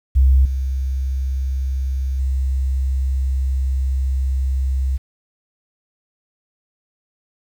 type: tone with level steps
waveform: sine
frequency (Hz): 66.1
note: C2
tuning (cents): +18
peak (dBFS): -8 / -18 / -16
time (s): 0.15-4.98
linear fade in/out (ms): 20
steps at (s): 0.45 / 2.19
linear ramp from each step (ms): 5
effects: tanh soft clip ceiling -5 dBFS + 8-bit